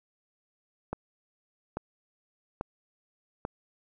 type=click train; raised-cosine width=1 ms; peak=-18 dBFS; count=4; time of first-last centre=0.93-3.451 s; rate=1.19 Hz; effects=none